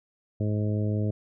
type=harmonic tone; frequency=105.5 Hz; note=G#2; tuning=28 cents sharp; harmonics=1 / 2 / 3 / 4 / 5 / 6; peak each=-25 / -31 / -35 / -37 / -39 / -41 dBFS; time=0.4-1.11 s; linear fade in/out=5 ms; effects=none